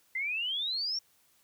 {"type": "exponential sweep", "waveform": "sine", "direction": "up", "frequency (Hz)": [2027, 5610], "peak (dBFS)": -30, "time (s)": [0.15, 0.99], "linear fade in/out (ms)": 5, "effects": ["white hiss -67 dBFS RMS until 1.43 s"]}